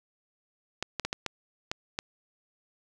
clicks, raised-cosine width 0.2 ms, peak -13 dBFS, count 7, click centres 0.826 / 0.997 / 1.05 / 1.129 / 1.263 / 1.715 / 1.989 s, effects none

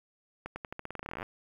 accelerating click train, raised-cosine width 0.5 ms, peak -23 dBFS, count 21, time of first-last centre 0.46-1.229 s, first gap 100 ms, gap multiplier 0.88, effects 9-bit

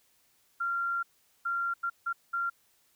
sine tone bursts at uneven times, 1382 Hz, F6, 19 cents flat, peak -28 dBFS, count 5, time 0.6-1.03 / 1.45-1.74 / 1.83-1.9 / 2.06-2.13 / 2.33-2.5 s, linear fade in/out 10 ms, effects white hiss -68 dBFS RMS until 2.95 s

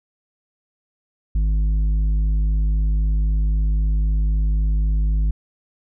sine tone with tanh clipping, 51.91 Hz, G#1, in tune, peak -17 dBFS, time 1.35-5.31 s, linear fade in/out 5 ms, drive 7 dB, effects none

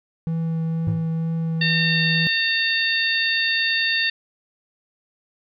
triangle tone with vibrato, 163.4 Hz, E3, 15 cents flat, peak -19 dBFS, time 0.27-2.27 s, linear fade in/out 0 ms, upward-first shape triangle, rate 2.1 Hz, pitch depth 10 cents each way
triangle tone with exponential decay, 107.7 Hz, A2, 37 cents flat, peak -15 dBFS, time 0.87-1.14 s, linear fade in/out 5 ms, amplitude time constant 58 ms
harmonic tone, 909 Hz, A#5, 44 cents flat, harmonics 2 / 3 / 4 / 5, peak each -22 / -24 / -25 / -26 dBFS, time 1.61-4.1 s, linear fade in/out 5 ms
effects none

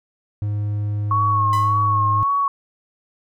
triangle tone, 103.83 Hz, G#2, in tune, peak -18 dBFS, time 0.42-2.23 s, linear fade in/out 0 ms
sine tone with vibrato, 1100 Hz, C#6, 14 cents flat, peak -16 dBFS, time 1.11-2.48 s, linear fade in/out 2 ms, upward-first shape sine, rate 1.8 Hz, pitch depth 40 cents each way
sawtooth tone with exponential decay, 1000 Hz, B5, 21 cents sharp, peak -22 dBFS, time 1.53-1.86 s, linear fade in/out 1 ms, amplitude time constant 71 ms
effects none

